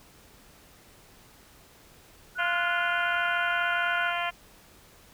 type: tone with vibrato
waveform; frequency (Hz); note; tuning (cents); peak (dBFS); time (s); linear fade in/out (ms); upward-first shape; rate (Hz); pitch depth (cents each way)
sine; 1449; F#6; -37; -27; 2.35-4.13; 50; triangle; 8.5; 37
type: harmonic tone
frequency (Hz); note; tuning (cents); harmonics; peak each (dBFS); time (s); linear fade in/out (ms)
346.9; F4; -12; 2 / 3 / 4 / 5 / 6 / 7 / 8 / 9; -32 / -34 / -35 / -36 / -37 / -37 / -38 / -39; 2.38-4.31; 20
effects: pink hiss -55 dBFS RMS until 5.13 s